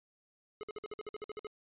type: tone bursts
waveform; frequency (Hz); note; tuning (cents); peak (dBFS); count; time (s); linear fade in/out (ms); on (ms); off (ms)
square; 423.1; G#4; +32; -40; 12; 0.61-1.469; 0; 23; 53
effects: resampled to 8000 Hz